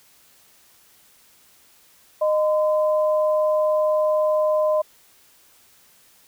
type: tone pair together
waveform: sine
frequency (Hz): 615.6 / 1022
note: D#5 / C6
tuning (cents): -19 / -41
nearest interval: major sixth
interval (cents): 878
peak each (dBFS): -17 / -27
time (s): 2.21-4.82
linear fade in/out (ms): 10
effects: white hiss -55 dBFS RMS until 6.27 s